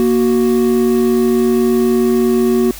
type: tone pair together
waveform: triangle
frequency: 235.7 / 371.3 Hz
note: A#3 / F#4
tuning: +19 / +6 cents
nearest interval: minor sixth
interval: 787 cents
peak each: -11 dBFS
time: 0-2.71 s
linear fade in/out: 0 ms
effects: added 50 Hz sine -34 dBFS peak until 2.79 s + white hiss -33 dBFS RMS until 2.79 s

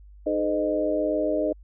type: harmonic tone with a mistuned harmonic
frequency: 102.4 Hz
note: G#2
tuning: 24 cents flat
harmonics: 3 / 4 / 5 / 6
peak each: -27 / -30 / -29 / -25 dBFS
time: 0.26-1.53 s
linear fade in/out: 10 ms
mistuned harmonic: 4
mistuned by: +63 cents
effects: added 50 Hz sine -45 dBFS peak until 1.63 s

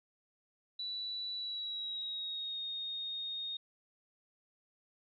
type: tone with pitch glide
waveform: sine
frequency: 3951 to 3708 Hz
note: B7 to A#7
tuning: 0 to -10 cents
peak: -37 dBFS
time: 0.79-3.57 s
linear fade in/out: 5 ms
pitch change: -110 cents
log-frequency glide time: 1.35-2.61 s
effects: none

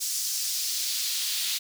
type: noise with high-pass filter sweep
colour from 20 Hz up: pink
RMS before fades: -29 dBFS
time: 0-1.59 s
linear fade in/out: 20 ms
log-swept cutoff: 6000 to 3500 Hz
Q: 1.7
effects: none

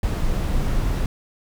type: noise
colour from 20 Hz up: brown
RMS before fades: -21 dBFS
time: 0.03-1.06 s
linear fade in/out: 2 ms
effects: none

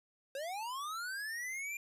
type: linear sweep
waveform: square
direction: up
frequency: 523.3 to 2406 Hz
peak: -39 dBFS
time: 0.35-1.77 s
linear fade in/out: 2 ms
effects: resampled to 32000 Hz

